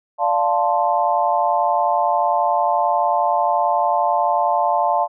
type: chord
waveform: sine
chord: D minor seventh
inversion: none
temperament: equal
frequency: 587.3 / 698.5 / 880 / 1046.5 Hz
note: D5 / F5 / A5 / C6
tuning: 0 / 0 / 0 / 0 cents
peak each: -23 / -19 / -19 / -23 dBFS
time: 0.18-5.08 s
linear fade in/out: 50 ms
effects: none